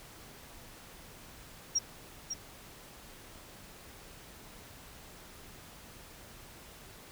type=tone with echo; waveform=sine; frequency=5620 Hz; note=F8; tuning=10 cents sharp; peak=-25 dBFS; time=1.75-1.79 s; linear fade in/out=10 ms; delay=550 ms; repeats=1; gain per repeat=-8 dB; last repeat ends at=2.34 s; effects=pink hiss -52 dBFS RMS until 7.11 s